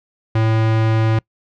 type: tone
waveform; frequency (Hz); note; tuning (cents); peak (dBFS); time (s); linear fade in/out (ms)
square; 111.2; A2; +19; -14; 0.35-1.19; 5
effects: noise-tail reverb RT60 0.1 s tail -25 dB re dry + low-pass 3000 Hz 12 dB/octave